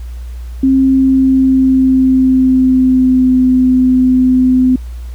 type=tone with pitch glide; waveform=sine; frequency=266.1 to 255.3 Hz; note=C4 to C4; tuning=+29 to -42 cents; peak=-6 dBFS; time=0.63-4.76 s; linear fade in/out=5 ms; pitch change=-71 cents; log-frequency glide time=0.81-3.4 s; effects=added 60 Hz sine -22 dBFS peak until 5.14 s + pink hiss -45 dBFS RMS until 5.14 s